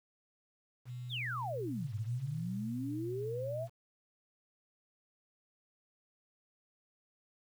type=tone with pitch glide; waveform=sine; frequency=123.47 to 121.21 Hz; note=B2 to B2; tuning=0 to -32 cents; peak=-40 dBFS; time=0.85-3.7 s; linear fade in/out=50 ms; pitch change=-32 cents; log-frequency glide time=1.02-1.91 s
type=exponential two-way sweep; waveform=sine; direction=down then up; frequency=3906 to 99 to 694 Hz; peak=-36 dBFS; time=1.09-3.68 s; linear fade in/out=50 ms; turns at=1.95 s
effects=10-bit